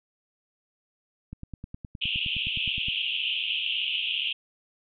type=click train; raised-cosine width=5 ms; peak=-25 dBFS; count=16; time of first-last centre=1.33-2.884 s; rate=9.65 Hz
type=band-pass noise; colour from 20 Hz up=pink; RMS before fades=-29 dBFS; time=2.01-4.33 s; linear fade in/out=10 ms; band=2600 to 3300 Hz; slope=96 dB/octave
effects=none